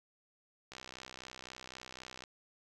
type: click train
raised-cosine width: 0.2 ms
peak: -29 dBFS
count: 98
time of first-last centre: 0.72-2.238 s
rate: 63.9 Hz
effects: none